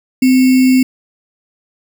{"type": "tone with sample-and-hold", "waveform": "sine", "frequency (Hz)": 257.9, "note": "C4", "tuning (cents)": -25, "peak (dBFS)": -6, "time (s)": [0.22, 0.83], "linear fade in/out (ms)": 5, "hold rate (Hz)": 2450, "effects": []}